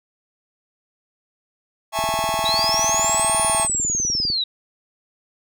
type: chord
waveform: 45% pulse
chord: A major seventh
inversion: second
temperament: just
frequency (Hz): 660 / 825 / 880 / 1100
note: E5 / G#5 / A5 / C#6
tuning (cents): +2 / -12 / 0 / -14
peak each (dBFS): -26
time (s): 1.92-3.68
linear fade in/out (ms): 50
type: click train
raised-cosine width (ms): 3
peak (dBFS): -20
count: 47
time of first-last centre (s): 1.99-4.302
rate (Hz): 19.9
type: linear two-way sweep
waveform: sine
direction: up then down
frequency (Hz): 3777 to 9450 to 3777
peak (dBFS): -19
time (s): 2.45-4.44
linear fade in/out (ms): 5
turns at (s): 3.44
effects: none